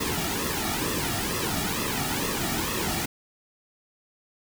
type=noise with flanger; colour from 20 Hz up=pink; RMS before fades=-28 dBFS; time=0-3.06 s; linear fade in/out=10 ms; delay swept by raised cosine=1.3 to 1.97 ms; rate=2.2 Hz; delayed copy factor=-0.7; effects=none